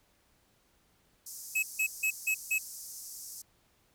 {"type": "band-pass noise", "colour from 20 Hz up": "pink", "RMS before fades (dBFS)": -45, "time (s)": [1.26, 3.42], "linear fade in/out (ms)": 5, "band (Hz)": [5300, 15000], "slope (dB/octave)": 48}
{"type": "tone bursts", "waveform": "square", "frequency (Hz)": 2574, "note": "E7", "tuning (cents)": -42, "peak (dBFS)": -27, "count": 5, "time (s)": [1.55, 2.585], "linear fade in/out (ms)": 10, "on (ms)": 79, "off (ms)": 160}
{"effects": ["pink hiss -69 dBFS RMS until 3.94 s"]}